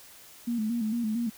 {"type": "tone with vibrato", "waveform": "sine", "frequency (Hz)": 226, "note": "A3", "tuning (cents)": 47, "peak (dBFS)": -26, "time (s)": [0.47, 1.3], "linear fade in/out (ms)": 10, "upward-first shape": "square", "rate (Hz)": 4.4, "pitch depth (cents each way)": 78, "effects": ["white hiss -51 dBFS RMS until 1.37 s"]}